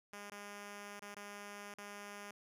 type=tone with dropouts; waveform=5% pulse; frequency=204.1 Hz; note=G#3; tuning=30 cents flat; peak=-36 dBFS; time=0.13-2.31 s; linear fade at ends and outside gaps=2 ms; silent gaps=0.299-0.318 / 0.994-1.021 / 1.145-1.166 / 1.74-1.783 s; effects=resampled to 32000 Hz